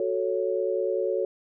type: chord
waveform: sine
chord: F# minor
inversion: none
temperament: equal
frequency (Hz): 370 / 440 / 554.4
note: F#4 / A4 / C#5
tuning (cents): 0 / 0 / 0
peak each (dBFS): -28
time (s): 0-1.25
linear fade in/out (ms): 2
effects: none